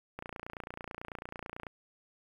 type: click train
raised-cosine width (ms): 0.5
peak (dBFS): -25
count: 44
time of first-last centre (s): 0.19-1.668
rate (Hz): 29.1
effects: 9-bit